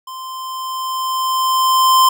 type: tone with level ramp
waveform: square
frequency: 1040 Hz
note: C6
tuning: 11 cents flat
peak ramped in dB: -29 to -8 dBFS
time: 0.07-2.09 s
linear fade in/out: 5 ms
effects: none